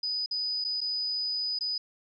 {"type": "tone with dropouts", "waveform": "sine", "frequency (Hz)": 4978, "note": "D#8", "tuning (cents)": 0, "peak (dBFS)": -28, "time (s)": [0.03, 1.78], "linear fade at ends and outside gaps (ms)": 5, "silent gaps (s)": [[0.261, 0.31], [0.642, 0.647], [0.807, 0.813], [1.589, 1.608]], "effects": []}